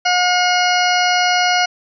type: harmonic tone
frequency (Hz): 720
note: F#5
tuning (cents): -47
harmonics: 1 / 2 / 3 / 4 / 6 / 7 / 8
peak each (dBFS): -16 / -19 / -21 / -22 / -24 / -24 / -25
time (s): 0.05-1.66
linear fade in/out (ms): 10
effects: none